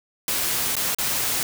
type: noise with dropouts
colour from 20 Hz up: white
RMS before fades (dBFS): -24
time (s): 0.28-1.43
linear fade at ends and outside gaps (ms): 1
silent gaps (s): 0.754-0.766 / 0.947-0.985
effects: none